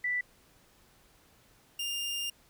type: tone pair in turn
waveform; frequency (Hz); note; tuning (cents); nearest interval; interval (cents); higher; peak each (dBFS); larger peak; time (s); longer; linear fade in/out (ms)
sine / sawtooth; 1975.5 / 2805; B6 / F7; 0 / +7; tritone; 607; second; -28 / -29; first; 0.04-0.21 / 1.79-2.3; second; 5
effects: pink hiss -63 dBFS RMS until 2.49 s